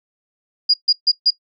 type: tone bursts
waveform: sine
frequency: 4865 Hz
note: D#8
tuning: 40 cents flat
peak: -10 dBFS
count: 4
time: 0.69-1.306 s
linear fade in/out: 10 ms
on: 49 ms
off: 140 ms
effects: noise-tail reverb RT60 0.1 s tail -18 dB re dry